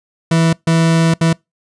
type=tone bursts at uneven times; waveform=40% pulse; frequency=164.3 Hz; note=E3; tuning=5 cents flat; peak=-9 dBFS; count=3; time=0.31-0.53 / 0.67-1.14 / 1.21-1.33 s; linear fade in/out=5 ms; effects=noise-tail reverb RT60 0.2 s tail -26 dB re dry + resampled to 22050 Hz